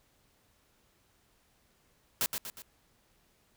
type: noise with echo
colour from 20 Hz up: white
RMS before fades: -29 dBFS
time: 2.21-2.26 s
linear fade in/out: 0 ms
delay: 120 ms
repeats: 3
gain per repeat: -6 dB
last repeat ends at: 2.62 s
effects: pink hiss -69 dBFS RMS until 3.56 s